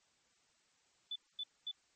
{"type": "tone bursts", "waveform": "sine", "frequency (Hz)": 3488, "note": "A7", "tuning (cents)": -16, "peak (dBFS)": -38, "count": 3, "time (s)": [1.11, 1.714], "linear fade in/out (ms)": 5, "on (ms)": 48, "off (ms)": 230, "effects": ["white hiss -73 dBFS RMS until 1.95 s", "MP3 32 kbps"]}